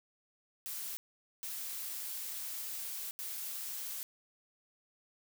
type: noise bursts at uneven times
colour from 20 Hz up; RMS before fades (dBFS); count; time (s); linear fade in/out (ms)
blue; -41; 3; 0.66-0.97 / 1.43-3.11 / 3.19-4.03; 0
effects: none